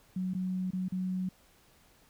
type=tone with dropouts; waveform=sine; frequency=185 Hz; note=F#3; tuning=in tune; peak=-30 dBFS; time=0.16-1.29 s; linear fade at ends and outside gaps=5 ms; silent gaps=0.337-0.348 / 0.707-0.732 / 0.884-0.921 s; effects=pink hiss -63 dBFS RMS until 2.09 s